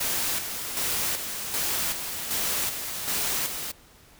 white noise with tremolo, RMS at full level -27 dBFS, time 0-3.72 s, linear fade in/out 10 ms, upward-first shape square, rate 1.3 Hz, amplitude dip 50%, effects pink hiss -54 dBFS RMS until 4.19 s

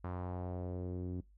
sawtooth tone with low-pass filter sweep, 90.2 Hz, F#2, 44 cents flat, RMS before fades -40 dBFS, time 0.04-1.21 s, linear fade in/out 5 ms, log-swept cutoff 1200 to 290 Hz, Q 1.9, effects noise-tail reverb RT60 0.2 s tail -23 dB re dry + added 50 Hz sine -60 dBFS peak until 1.37 s

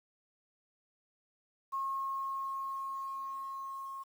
sine tone with level ramp, 1082 Hz, C#6, 42 cents flat, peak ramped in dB -32 to -40 dBFS, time 1.72-4.04 s, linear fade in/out 20 ms, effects 10-bit

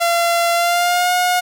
sawtooth tone with pitch glide, 684 to 720.5 Hz, F5 to F#5, -36 to -46 cents, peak -10 dBFS, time 0-1.41 s, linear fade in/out 20 ms, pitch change +90 cents, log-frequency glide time 0.53-1.12 s, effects none

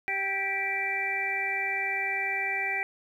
harmonic tone with a mistuned harmonic, 390 Hz, G4, 9 cents flat, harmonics 1 / 2 / 4 / 5 / 6, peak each -41 / -35 / -40 / -31 / -30 dBFS, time 0.08-2.83 s, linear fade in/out 0 ms, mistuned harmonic 4, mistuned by +27 cents, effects 10-bit

